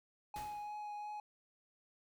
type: tone with vibrato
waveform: triangle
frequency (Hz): 836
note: G#5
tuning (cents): +11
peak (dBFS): -40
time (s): 0.34-1.2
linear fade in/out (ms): 2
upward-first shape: triangle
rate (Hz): 2.9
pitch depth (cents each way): 13
type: noise with exponential decay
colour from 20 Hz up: pink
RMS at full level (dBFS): -48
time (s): 0.36-0.87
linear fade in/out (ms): 0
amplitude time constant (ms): 110
effects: none